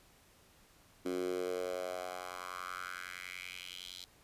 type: tone with high-pass filter sweep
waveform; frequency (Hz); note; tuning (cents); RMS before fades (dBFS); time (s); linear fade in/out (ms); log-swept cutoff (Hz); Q
10% pulse; 90.7; F#2; -34; -41; 1.05-4.05; 10; 300 to 3900; 3.8
effects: pink hiss -64 dBFS RMS until 4.23 s + resampled to 32000 Hz